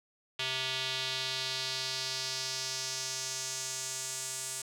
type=tone with band-pass filter sweep; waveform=square; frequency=130.81 Hz; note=C3; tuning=in tune; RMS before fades=-36 dBFS; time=0.39-4.62 s; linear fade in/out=5 ms; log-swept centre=3300 to 8200 Hz; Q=2.4; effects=none